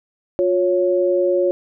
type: tone pair together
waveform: sine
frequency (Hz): 356.4 / 554.4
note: F4 / C#5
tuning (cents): +35 / 0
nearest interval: minor sixth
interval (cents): 765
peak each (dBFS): -17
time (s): 0.39-1.51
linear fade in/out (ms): 0
effects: none